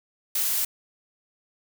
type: noise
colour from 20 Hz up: blue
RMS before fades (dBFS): -25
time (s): 0.35-0.65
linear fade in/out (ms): 5
effects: none